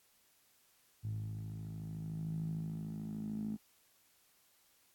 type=tone with band-pass filter sweep; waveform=10% pulse; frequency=53.4 Hz; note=G#1; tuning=49 cents sharp; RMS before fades=-41 dBFS; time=1.03-3.57 s; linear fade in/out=20 ms; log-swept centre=110 to 220 Hz; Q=7.1; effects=white hiss -70 dBFS RMS until 4.94 s + AAC 64 kbps